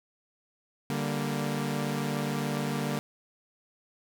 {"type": "chord", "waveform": "sawtooth", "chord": "G minor", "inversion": "second", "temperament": "equal with one note detuned", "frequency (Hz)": [146.32, 196, 233.1], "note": ["D3", "G3", "Bb3"], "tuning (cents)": [-6, 0, 0], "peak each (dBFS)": [-28, -31, -29], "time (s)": [0.9, 2.99], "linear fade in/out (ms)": 0, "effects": []}